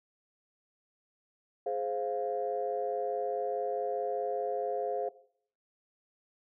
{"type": "chord", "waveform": "sine", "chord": "F minor", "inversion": "first", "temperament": "just", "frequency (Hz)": [419.1, 523.8, 698.5], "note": ["Ab4", "C5", "F5"], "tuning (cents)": [16, 2, 0], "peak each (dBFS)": -34, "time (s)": [1.66, 5.09], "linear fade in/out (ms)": 5, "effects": ["noise-tail reverb RT60 0.6 s tail -18 dB re dry", "tanh soft clip ceiling -21 dBFS"]}